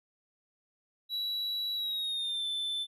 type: tone with pitch glide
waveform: triangle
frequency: 3916 to 3529 Hz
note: B7 to A7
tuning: -15 to +4 cents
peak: -30 dBFS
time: 1.09-2.87 s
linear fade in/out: 50 ms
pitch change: -181 cents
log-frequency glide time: 1.75-2.46 s
effects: none